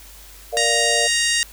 sine chord, Bb major, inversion none, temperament equal, 466.2 / 587.3 / 698.5 Hz, Bb4 / D5 / F5, 0 / 0 / 0 cents, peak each -25 dBFS, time 0.52-1.08 s, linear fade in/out 20 ms
harmonic tone, 936 Hz, A#5, 7 cents sharp, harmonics 2 / 3 / 4 / 5 / 6 / 7 / 8 / 9 / 10, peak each -22 / -24 / -25 / -26 / -27 / -27 / -28 / -29 / -29 dBFS, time 0.57-1.43 s, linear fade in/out 0 ms
effects added 50 Hz sine -44 dBFS peak until 1.52 s + white hiss -44 dBFS RMS until 1.52 s

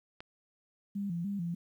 click, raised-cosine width 0.3 ms, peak -28 dBFS, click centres 0.205 s
sine tone with vibrato, 185 Hz, F#3, in tune, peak -32 dBFS, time 0.95-1.55 s, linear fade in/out 10 ms, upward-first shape square, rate 3.4 Hz, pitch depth 140 cents each way
effects 11-bit

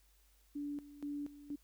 sine tone with tremolo, 289.3 Hz, D4, 26 cents flat, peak -38 dBFS, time 0.55-1.56 s, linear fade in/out 10 ms, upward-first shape square, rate 2.1 Hz, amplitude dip 80%, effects added 50 Hz sine -67 dBFS peak until 1.63 s + white hiss -72 dBFS RMS until 1.63 s

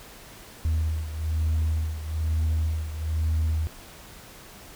sine beating tone pair, 78.9 / 80 Hz, D#2 / D#2, +25 / +49 cents, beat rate 1.1 Hz, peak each -23 / -27 dBFS, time 0.65-3.67 s, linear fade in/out 0 ms, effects tanh soft clip ceiling -19 dBFS + pink hiss -46 dBFS RMS until 4.75 s

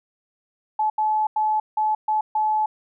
sine tone bursts at uneven times, 860 Hz, A5, 40 cents flat, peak -18 dBFS, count 6, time 0.79-0.9 / 0.98-1.27 / 1.36-1.6 / 1.77-1.95 / 2.08-2.21 / 2.35-2.66 s, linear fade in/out 5 ms, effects none

